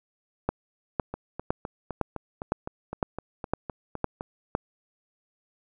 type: two click trains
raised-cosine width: 1 ms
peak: -19 / -10 dBFS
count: 13 / 9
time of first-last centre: 1.14-4.209 / 0.49-4.551 s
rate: 3.91 / 1.97 Hz
effects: none